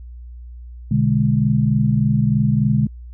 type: chord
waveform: sine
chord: G# diminished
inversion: first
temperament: equal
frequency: 123.47 / 146.83 / 207.7 Hz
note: B2 / D3 / G#3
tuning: 0 / 0 / 0 cents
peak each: -18 dBFS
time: 0.91-2.87 s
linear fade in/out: 5 ms
effects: added 60 Hz sine -33 dBFS peak until 3.13 s